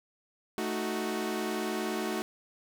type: chord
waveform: sawtooth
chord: D# diminished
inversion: second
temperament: equal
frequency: 220 / 311.1 / 370 Hz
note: A3 / D#4 / F#4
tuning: 0 / 0 / 0 cents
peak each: -31 / -33 / -30 dBFS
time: 0.58-2.22 s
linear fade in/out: 0 ms
effects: none